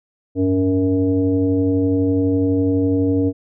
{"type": "tone with frequency modulation", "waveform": "sine", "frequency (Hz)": 282, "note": "C#4", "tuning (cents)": 30, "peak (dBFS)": -14, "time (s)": [0.35, 3.33], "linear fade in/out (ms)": 50, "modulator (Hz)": 184, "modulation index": 0.96, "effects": []}